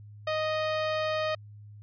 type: tone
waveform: sawtooth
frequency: 622.3 Hz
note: D#5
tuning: in tune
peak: -23 dBFS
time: 0.27-1.35 s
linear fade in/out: 5 ms
effects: added 104 Hz sine -45 dBFS peak until 1.82 s + resampled to 11025 Hz